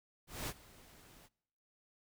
pink noise with ADSR envelope, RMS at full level -39 dBFS, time 0.27-1.29 s, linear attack 210 ms, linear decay 51 ms, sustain -21 dB, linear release 38 ms, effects noise-tail reverb RT60 0.9 s tail -25 dB re dry

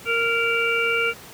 harmonic tone, 463.8 Hz, A#4, 9 cents flat, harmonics 1 / 3 / 5 / 6, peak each -25 / -24 / -23 / -27 dBFS, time 0.05-1.14 s, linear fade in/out 50 ms, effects pink hiss -42 dBFS RMS until 1.33 s + high-pass 100 Hz 12 dB/octave

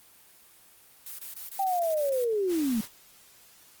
blue noise bursts, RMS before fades -40 dBFS, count 8, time 1.06-2.247 s, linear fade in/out 5 ms, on 130 ms, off 21 ms
sine linear sweep, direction down, 792 to 207.5 Hz, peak -24 dBFS, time 1.59-2.81 s, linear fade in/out 5 ms
white noise, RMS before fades -41 dBFS, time 2.47-2.89 s, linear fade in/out 50 ms
effects white hiss -56 dBFS RMS until 3.8 s + Opus 24 kbps

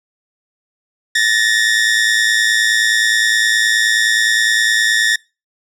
sawtooth tone pair together, 1755.1 / 1864.7 Hz, A6 / A#6, -5 / 0 cents, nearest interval minor second, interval 105 cents, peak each -11 dBFS, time 1.15-5.16 s, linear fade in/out 5 ms, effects noise-tail reverb RT60 0.3 s tail -26 dB re dry + low-pass 9000 Hz 12 dB/octave

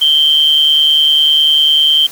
sine tone with amplitude modulation, 3136 Hz, G7, in tune, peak -4 dBFS, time 0.01-2.07 s, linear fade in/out 10 ms, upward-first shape sine, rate 150 Hz, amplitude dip 60%, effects white hiss -32 dBFS RMS until 2.11 s + high-pass 150 Hz 12 dB/octave

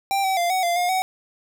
square tone with pitch steps, 787 / 765 / 694 / 750 / 692 / 712 / 751 Hz, G5 / G5 / F5 / F#5 / F5 / F5 / F#5, +7 / -42 / -11 / +23 / -16 / +33 / +26 cents, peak -20 dBFS, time 0.11-1.02 s, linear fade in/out 0 ms, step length 130 ms, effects 8-bit

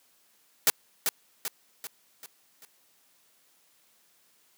white noise with echo, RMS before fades -20 dBFS, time 0.67-0.7 s, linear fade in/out 0 ms, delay 390 ms, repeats 5, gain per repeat -6 dB, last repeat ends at 2.65 s, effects white hiss -65 dBFS RMS until 4.57 s + high-pass 150 Hz 12 dB/octave

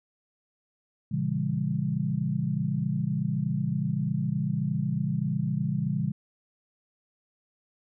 sine chord, A# diminished seventh, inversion none, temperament just, 116.54 / 139.85 / 167.82 / 201.4 Hz, A#2 / C#3 / E3 / G3, 0 / +16 / +31 / +47 cents, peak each -34 / -29 / -30 / -31 dBFS, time 1.11-6.12 s, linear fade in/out 10 ms, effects none

